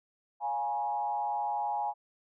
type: tone with frequency modulation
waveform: sine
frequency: 830.6 Hz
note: G#5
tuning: in tune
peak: -29 dBFS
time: 0.4-1.94 s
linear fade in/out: 50 ms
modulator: 127 Hz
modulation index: 0.8
effects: none